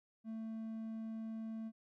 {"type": "tone", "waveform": "triangle", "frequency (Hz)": 222.6, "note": "A3", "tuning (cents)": 20, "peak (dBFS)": -39, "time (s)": [0.24, 1.72], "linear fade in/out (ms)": 50, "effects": []}